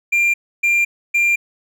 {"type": "tone bursts", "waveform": "triangle", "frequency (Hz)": 2386, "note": "D7", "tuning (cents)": 27, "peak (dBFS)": -11, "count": 3, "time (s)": [0.12, 1.36], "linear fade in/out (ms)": 10, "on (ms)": 220, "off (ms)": 290, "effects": []}